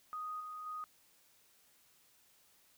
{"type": "tone with level steps", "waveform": "sine", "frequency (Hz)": 1244.5, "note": "D#6", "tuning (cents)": 0, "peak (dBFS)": [-39, -43, -40], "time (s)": [0.13, 0.84], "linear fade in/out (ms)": 0, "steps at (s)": [0.4, 0.66], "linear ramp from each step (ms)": 5, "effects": ["white hiss -68 dBFS RMS until 2.77 s"]}